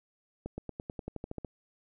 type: accelerating click train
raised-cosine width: 2 ms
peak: -24 dBFS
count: 12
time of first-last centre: 0.46-1.447 s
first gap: 120 ms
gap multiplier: 0.94
effects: none